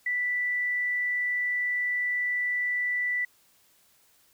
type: tone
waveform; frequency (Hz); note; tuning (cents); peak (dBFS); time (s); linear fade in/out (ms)
sine; 1973; B6; -2; -25; 0.06-3.25; 5
effects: white hiss -63 dBFS RMS until 4.33 s